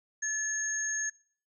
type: tone pair together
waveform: sine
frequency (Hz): 1725 / 6513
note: A6 / G#8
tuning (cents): -35 / -35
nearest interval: octave + major seventh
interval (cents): 2300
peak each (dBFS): -33 / -31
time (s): 0.22-1.1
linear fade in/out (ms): 10
effects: noise-tail reverb RT60 0.5 s tail -25 dB re dry